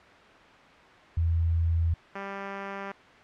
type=tone pair in turn; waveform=sine / 5% pulse; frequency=83.1 / 197.25 Hz; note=E2 / G3; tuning=+15 / +11 cents; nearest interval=octave + minor third; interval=1496 cents; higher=second; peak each=-22 dBFS; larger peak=neither; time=1.17-1.94 / 2.15-2.92 s; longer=neither; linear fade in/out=5 ms; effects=white hiss -51 dBFS RMS until 3.23 s + low-pass 2000 Hz 12 dB/octave